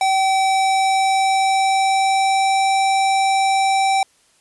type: tone with pitch glide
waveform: square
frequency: 769 to 776.6 Hz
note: G5 to G5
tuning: -33 to -16 cents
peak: -15 dBFS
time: 0.01-4.03 s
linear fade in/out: 2 ms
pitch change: +17 cents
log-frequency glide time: 0.39-2.71 s
effects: white hiss -57 dBFS RMS until 4.4 s + resampled to 24000 Hz